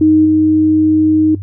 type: tone with level steps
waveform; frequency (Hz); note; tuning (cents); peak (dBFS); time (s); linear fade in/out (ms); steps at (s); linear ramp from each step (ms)
sine; 311.1; D#4; 0; -5 / -7; 0.01-1.35; 5; 0.25; 5
effects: noise-tail reverb RT60 0.1 s tail -17 dB re dry + added 97 Hz sine -22 dBFS peak until 1.42 s